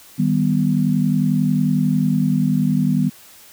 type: chord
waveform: sine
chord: Eb augmented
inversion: none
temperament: equal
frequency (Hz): 155.56 / 196 / 246.9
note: Eb3 / G3 / B3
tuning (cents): 0 / 0 / 0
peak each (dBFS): -19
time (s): 0.18-3.1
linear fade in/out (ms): 20
effects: white hiss -45 dBFS RMS until 3.52 s